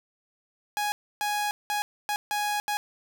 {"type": "tone bursts at uneven times", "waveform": "sawtooth", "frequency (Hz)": 830.6, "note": "G#5", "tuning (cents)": 0, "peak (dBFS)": -22, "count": 6, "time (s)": [[0.77, 0.92], [1.21, 1.51], [1.7, 1.82], [2.09, 2.16], [2.31, 2.6], [2.68, 2.77]], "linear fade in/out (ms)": 0, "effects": []}